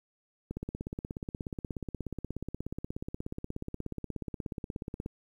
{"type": "click train", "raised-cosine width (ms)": 3, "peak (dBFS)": -23, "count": 77, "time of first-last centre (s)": [0.51, 5.061], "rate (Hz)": 16.7, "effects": ["10-bit"]}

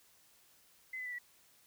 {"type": "tone with pitch steps", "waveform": "sine", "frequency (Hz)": [2042, 2009, 1977, 1945.3], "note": ["C7", "B6", "B6", "B6"], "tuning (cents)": [-43, 29, 1, -27], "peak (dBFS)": -39, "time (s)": [0.93, 1.186], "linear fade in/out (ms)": 5, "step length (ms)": 64, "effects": ["white hiss -66 dBFS RMS until 1.66 s"]}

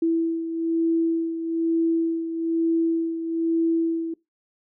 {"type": "beating tone pair", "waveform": "sine", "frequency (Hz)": [329.6, 330.7], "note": ["E4", "E4"], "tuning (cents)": [0, 6], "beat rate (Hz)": 1.1, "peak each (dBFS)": [-21, -28], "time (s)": [0.02, 4.14], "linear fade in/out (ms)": 5, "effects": ["noise-tail reverb RT60 0.2 s tail -22 dB re dry"]}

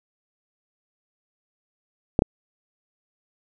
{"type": "clicks", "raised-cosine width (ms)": 2, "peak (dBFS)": -3, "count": 2, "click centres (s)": [2.191, 2.221], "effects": []}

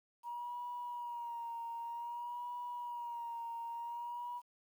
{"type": "tone with vibrato", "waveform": "sine", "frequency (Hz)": 950, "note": "A#5", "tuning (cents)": 33, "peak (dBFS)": -39, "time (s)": [0.23, 4.42], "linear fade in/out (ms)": 50, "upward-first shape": "sine", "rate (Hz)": 0.53, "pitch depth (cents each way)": 38, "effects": ["tanh soft clip ceiling -35 dBFS", "11-bit"]}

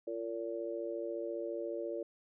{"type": "harmonic tone", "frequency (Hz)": 114.5, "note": "A#2", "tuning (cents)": -31, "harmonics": [3, 4, 5], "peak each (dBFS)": [-40, -41, -40], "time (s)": [0.07, 2.03], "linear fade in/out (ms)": 5, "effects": []}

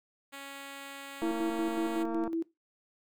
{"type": "tone", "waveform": "5% pulse", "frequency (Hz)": 277.2, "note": "C#4", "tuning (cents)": 0, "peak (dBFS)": -31, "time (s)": [0.32, 2.04], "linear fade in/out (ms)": 20}
{"type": "click train", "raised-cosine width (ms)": 1, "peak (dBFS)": -25, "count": 243, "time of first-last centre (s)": [1.22, 2.277], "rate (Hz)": 229}
{"type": "tone with tremolo", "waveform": "sine", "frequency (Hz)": 329.6, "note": "E4", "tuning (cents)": 0, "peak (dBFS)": -28, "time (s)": [1.22, 2.43], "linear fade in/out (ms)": 10, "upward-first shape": "square", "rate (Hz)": 5.4, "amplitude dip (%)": 50}
{"effects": ["noise-tail reverb RT60 0.2 s tail -19 dB re dry"]}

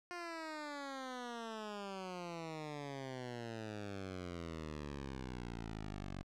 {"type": "exponential sweep", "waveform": "10% pulse", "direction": "down", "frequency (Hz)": [355.9, 46], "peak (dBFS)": -35, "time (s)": [0.11, 6.23], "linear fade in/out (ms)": 0, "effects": ["low-pass 6000 Hz 12 dB/octave", "12-bit"]}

